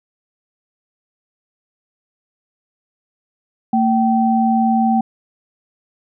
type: tone pair together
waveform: sine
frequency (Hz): 227.1 / 772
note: A#3 / G5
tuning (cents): -45 / -27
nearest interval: octave + major sixth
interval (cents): 2118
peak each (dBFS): -14 / -16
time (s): 3.73-5.01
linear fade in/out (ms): 5
effects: none

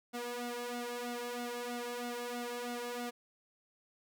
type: tone with flanger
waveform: sawtooth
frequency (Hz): 241.8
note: B3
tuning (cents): -36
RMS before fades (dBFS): -40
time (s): 0.13-3.11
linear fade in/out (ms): 20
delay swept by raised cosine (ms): 1.4 to 2.38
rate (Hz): 3.1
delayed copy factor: +0.9
effects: none

